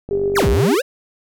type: click train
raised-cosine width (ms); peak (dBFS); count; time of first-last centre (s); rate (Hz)
2; -16; 24; 0.09-0.571; 47.8
type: tone with tremolo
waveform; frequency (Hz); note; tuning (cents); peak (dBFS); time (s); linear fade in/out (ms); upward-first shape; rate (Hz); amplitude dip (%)
sine; 400; G4; +35; -15; 0.11-0.75; 5; sine; 8.3; 25
type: exponential two-way sweep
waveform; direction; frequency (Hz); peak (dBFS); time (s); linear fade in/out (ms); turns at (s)
square; down then up; 2637 to 51.5 to 586; -15; 0.35-0.82; 20; 0.49
effects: none